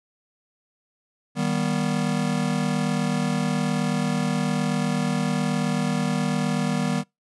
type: chord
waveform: square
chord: Eb augmented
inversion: none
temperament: just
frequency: 155.56 / 194.45 / 243.1 Hz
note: Eb3 / G3 / B3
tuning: 0 / -14 / -27 cents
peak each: -27 dBFS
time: 1.35-7.04 s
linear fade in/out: 50 ms
effects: noise-tail reverb RT60 0.2 s tail -26 dB re dry + resampled to 24000 Hz